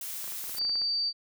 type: noise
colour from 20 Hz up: blue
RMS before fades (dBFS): -37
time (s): 0.01-0.59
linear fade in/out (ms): 2
type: clicks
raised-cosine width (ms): 0.5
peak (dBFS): -32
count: 12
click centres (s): 0.243 / 0.278 / 0.321 / 0.441 / 0.494 / 0.548 / 0.583 / 0.615 / 0.65 / 0.695 / 0.756 / 0.817
type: tone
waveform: sine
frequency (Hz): 4626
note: D8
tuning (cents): -27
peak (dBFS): -26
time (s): 0.56-1.13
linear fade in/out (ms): 50
effects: none